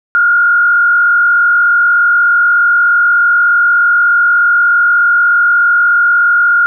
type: tone with frequency modulation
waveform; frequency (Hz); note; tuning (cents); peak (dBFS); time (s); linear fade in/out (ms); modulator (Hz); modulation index
sine; 1416; F6; +23; -6; 0.15-6.66; 0; 43.3; 0.74
effects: none